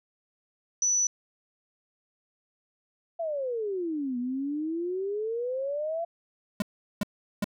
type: tone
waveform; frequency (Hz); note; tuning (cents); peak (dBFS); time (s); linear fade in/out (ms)
sine; 5950; F#8; +9; -22; 0.82-1.07; 2
type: exponential two-way sweep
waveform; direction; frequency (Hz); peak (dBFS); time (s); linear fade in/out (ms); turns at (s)
sine; down then up; 686 to 240.6 to 686; -28; 3.19-6.05; 10; 4.18
type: tone bursts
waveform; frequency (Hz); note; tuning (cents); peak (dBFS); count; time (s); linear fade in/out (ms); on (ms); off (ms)
square; 204.9; G#3; -23; -25; 3; 6.6-7.443; 2; 21; 390
effects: none

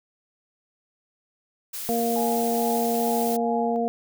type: noise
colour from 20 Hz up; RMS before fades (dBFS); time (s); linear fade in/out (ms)
blue; -33; 1.73-3.37; 10
type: harmonic tone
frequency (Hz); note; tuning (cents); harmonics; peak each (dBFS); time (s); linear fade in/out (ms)
233.1; A#3; 0; 1 / 2 / 3; -26 / -26 / -26; 1.89-3.88; 0
type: tone with tremolo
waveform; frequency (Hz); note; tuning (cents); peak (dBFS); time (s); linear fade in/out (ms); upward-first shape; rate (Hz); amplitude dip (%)
sine; 838; G#5; +15; -28; 2.16-3.76; 0; sine; 2.3; 60
effects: none

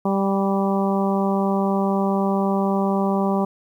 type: harmonic tone with a mistuned harmonic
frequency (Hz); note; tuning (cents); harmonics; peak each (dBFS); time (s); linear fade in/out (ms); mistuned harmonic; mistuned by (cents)
196; G3; 0; 1 / 2 / 3 / 4 / 5 / 6; -20 / -25 / -27 / -27 / -29 / -32; 0.05-3.45; 5; 6; -16
effects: 9-bit

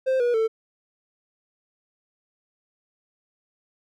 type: tone with pitch steps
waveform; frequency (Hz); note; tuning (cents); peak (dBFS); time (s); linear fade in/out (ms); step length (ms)
triangle; 523.3 / 482.6 / 445.2; C5 / B4 / A4; 0 / -40 / +20; -17; 0.06-0.48; 20; 140
effects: none

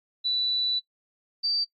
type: tone pair in turn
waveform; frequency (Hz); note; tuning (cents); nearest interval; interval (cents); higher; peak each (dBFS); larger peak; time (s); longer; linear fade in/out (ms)
sine; 3964 / 4646; B7 / D8; +6 / -20; minor third; 274; second; -23 / -22; second; 0.24-0.8 / 1.43-1.65; first; 20
effects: noise-tail reverb RT60 0.1 s tail -19 dB re dry + MP3 32 kbps

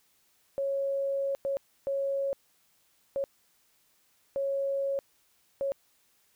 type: tone bursts at uneven times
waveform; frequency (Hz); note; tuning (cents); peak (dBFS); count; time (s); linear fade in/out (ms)
sine; 551; C#5; -11; -27; 6; 0.58-1.35 / 1.45-1.57 / 1.87-2.33 / 3.16-3.24 / 4.36-4.99 / 5.61-5.72; 0
effects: white hiss -68 dBFS RMS until 6.35 s

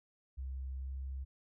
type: tone with pitch glide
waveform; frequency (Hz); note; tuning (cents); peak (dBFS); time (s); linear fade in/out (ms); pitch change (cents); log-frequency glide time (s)
sine; 65.9 to 66.63; C2 to C2; +13 to +32; -38; 0.37-1.25; 20; +19; 0.77-0.92
effects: none

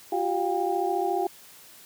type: tone cluster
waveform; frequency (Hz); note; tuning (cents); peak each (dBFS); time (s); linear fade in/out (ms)
sine; 351 / 385.2 / 710 / 799; F4 / G4 / F5 / G5; +9 / -30 / +28 / +33; -29; 0.12-1.27; 5
effects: white hiss -50 dBFS RMS until 1.85 s + high-pass 80 Hz 12 dB/octave

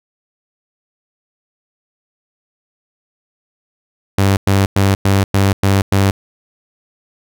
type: tone bursts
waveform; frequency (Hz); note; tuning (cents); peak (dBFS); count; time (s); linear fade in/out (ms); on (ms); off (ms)
sawtooth; 98; G2; 0; -6; 7; 4.18-6.11; 5; 190; 100
effects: none

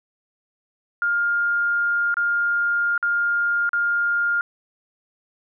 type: tone with dropouts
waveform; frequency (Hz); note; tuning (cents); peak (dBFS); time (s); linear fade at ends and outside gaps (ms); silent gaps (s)
sine; 1409; F6; +15; -18; 1.02-4.41; 1; 2.142-2.169 / 2.978-3.027 / 3.692-3.732
effects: none

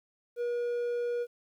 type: tone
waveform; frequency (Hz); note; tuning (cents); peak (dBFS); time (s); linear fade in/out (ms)
triangle; 480; B4; -49; -27; 0.36-1.27; 50
effects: 11-bit

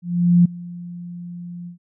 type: tone with ADSR envelope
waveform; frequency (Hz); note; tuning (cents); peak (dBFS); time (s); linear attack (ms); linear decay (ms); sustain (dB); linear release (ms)
sine; 174.61; F3; 0; -8; 0.02-1.78; 430; 9; -22; 110
effects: none

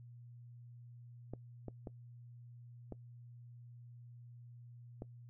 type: clicks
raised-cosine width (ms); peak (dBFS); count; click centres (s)
2; -30; 5; 1.336 / 1.683 / 1.872 / 2.923 / 5.021
effects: noise-tail reverb RT60 0.1 s tail -21 dB re dry + added 120 Hz sine -52 dBFS peak until 5.29 s

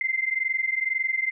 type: tone pair together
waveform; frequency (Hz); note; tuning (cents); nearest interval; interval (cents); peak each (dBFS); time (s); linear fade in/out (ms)
sine; 2071 / 2093; C7 / C7; -18 / 0; unison; 18; -26; 0.01-1.31; 2
effects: none

